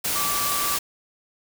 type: tone in noise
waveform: sine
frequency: 1160 Hz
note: D6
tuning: 22 cents flat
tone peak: -27 dBFS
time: 0.15-0.77 s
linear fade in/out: 10 ms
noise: white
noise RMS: -25 dBFS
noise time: 0.04-0.79 s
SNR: -5 dB
effects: none